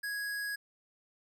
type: tone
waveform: square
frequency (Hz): 1661.2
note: G#6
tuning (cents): 0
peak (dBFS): -35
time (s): 0.03-0.56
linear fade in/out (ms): 10
effects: none